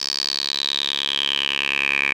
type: tone with band-pass filter sweep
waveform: 10% pulse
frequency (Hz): 69.8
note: C#2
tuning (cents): +13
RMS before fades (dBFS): -23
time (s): 0-2.13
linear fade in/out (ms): 5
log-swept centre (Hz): 5000 to 2300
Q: 8.2
effects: none